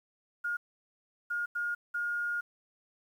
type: tone bursts at uneven times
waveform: sine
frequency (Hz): 1425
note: F6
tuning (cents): +34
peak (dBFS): -30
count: 4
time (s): 0.44-0.57 / 1.3-1.46 / 1.55-1.75 / 1.94-2.41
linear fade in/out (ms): 10
effects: 10-bit